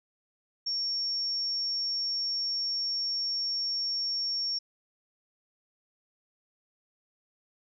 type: tone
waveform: sine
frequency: 5500 Hz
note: F8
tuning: 27 cents flat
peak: -28 dBFS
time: 0.66-4.59 s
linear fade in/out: 10 ms
effects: none